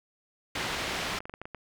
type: low-pass noise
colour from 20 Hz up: white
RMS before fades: -33 dBFS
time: 0.55-1.19 s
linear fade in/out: 5 ms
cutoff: 3200 Hz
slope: 12 dB/octave
type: clicks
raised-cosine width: 0.5 ms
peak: -25 dBFS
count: 8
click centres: 1.149 / 1.205 / 1.255 / 1.296 / 1.339 / 1.416 / 1.455 / 1.547 s
effects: none